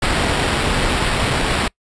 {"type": "noise with sample-and-hold", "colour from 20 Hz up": "pink", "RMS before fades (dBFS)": -18, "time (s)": [0.02, 1.68], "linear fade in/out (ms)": 5, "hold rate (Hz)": 6300, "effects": ["noise-tail reverb RT60 0.1 s tail -25 dB re dry", "resampled to 22050 Hz"]}